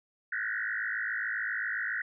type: tone with frequency modulation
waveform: sine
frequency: 1691 Hz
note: G#6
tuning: 31 cents sharp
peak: -30 dBFS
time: 0.32-2.02 s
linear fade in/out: 5 ms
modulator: 53.7 Hz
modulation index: 4.6
effects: none